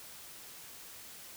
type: silence
effects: white hiss -50 dBFS RMS until 1.36 s